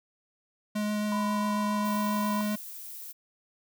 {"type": "tone with vibrato", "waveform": "square", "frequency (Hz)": 210, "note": "G#3", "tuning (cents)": 19, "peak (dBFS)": -28, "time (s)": [0.75, 2.56], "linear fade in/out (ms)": 10, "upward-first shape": "triangle", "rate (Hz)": 7.4, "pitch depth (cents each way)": 9}
{"type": "tone", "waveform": "sine", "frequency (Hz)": 1000, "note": "B5", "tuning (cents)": 21, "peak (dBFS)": -31, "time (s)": [1.12, 2.41], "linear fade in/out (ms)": 0}
{"type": "noise", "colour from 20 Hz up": "violet", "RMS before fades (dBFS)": -42, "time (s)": [1.84, 3.13], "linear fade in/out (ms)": 20}
{"effects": []}